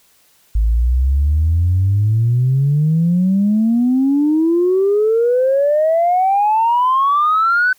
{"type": "exponential sweep", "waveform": "sine", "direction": "up", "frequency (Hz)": [52.2, 1522], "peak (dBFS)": -10, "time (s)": [0.55, 7.73], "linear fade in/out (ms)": 5, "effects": ["tanh soft clip ceiling -7 dBFS", "white hiss -54 dBFS RMS until 7.78 s"]}